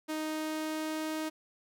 sawtooth tone with pitch glide, 311.1 to 313.1 Hz, D#4 to D#4, 0 to +11 cents, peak -29 dBFS, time 0.08-1.3 s, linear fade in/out 20 ms, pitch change +11 cents, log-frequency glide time 0.25-1.15 s, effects none

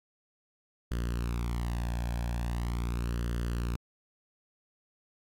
sawtooth tone with flanger, 58.9 Hz, A#1, 19 cents sharp, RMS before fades -32 dBFS, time 0.91-3.76 s, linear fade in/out 5 ms, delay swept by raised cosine 0.64 to 1.22 ms, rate 0.41 Hz, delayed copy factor +0.7, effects AAC 64 kbps

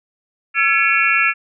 sine tone cluster, 1346 / 1694 / 2226 / 2412 / 2710 Hz, E6 / G#6 / C#7 / D7 / E7, +36 / +34 / +7 / +46 / +47 cents, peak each -19 dBFS, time 0.54-1.34 s, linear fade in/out 50 ms, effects none

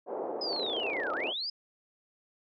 pink band-pass noise, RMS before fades -36 dBFS, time 0.06-1.34 s, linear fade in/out 50 ms, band 380 to 750 Hz, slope 24 dB/octave
sine linear two-way sweep, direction down then up, 5100 to 1201 to 5100 Hz, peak -32 dBFS, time 0.41-1.5 s, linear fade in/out 5 ms, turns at 1.13 s
click train, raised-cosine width 0.3 ms, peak -31 dBFS, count 23, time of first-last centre 0.53-1.271 s, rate 29.7 Hz
effects none

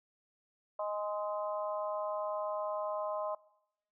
harmonic tone with a mistuned harmonic, 207.7 Hz, G#3, in tune, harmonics 3 / 4 / 5 / 6, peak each -35 / -43 / -39 / -47 dBFS, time 0.79-3.35 s, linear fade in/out 5 ms, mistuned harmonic 6, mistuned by +17 cents, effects noise-tail reverb RT60 0.8 s tail -22 dB re dry

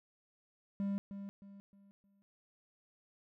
triangle tone with echo, 198.8 Hz, G3, 25 cents sharp, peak -31 dBFS, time 0.8-0.98 s, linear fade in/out 0 ms, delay 310 ms, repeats 4, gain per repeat -9 dB, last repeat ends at 2.22 s, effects none

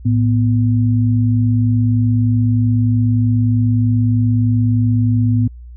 sine tone pair together, 110 / 246.8 Hz, A2 / B3, 0 / -1 cents, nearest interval octave + major second, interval 1399 cents, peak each -12 / -17 dBFS, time 0.05-5.48 s, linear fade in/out 10 ms, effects added 60 Hz sine -32 dBFS peak until 5.76 s

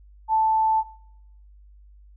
sine tone, 880 Hz, A5, in tune, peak -17 dBFS, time 0.28-0.84 s, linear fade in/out 50 ms, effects noise-tail reverb RT60 0.7 s tail -20 dB re dry + added 50 Hz sine -47 dBFS peak until 2.16 s

